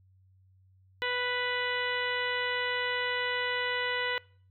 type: harmonic tone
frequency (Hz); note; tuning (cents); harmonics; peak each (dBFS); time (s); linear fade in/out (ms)
493.9; B4; 0; 1 / 2 / 3 / 4 / 5 / 6 / 7 / 8; -35 / -37 / -36 / -33 / -42 / -37 / -43 / -44; 1.02-4.18; 0
effects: noise-tail reverb RT60 0.5 s tail -24 dB re dry + added 94 Hz sine -59 dBFS peak until 4.5 s